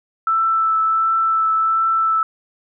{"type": "tone with vibrato", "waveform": "sine", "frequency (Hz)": 1322, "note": "E6", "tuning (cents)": 5, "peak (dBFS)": -14, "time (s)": [0.27, 2.23], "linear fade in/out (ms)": 2, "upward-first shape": "triangle", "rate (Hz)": 1.4, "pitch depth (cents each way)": 14, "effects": []}